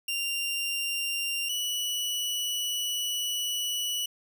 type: tone pair in turn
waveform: sawtooth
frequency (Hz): 2783 / 2948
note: F7 / F#7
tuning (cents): -7 / -7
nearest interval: minor second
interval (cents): 100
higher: second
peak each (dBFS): -25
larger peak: neither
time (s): 0.08-1.49 / 1.49-4.06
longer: second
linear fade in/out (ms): 5
effects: none